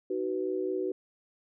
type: chord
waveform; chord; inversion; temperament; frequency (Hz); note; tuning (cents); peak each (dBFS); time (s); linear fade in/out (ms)
sine; B major; first; equal with one note detuned; 311.1 / 375.8 / 493.9; D#4 / F#4 / B4; 0 / +27 / 0; -36 / -30 / -36; 0.1-0.92; 5
effects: none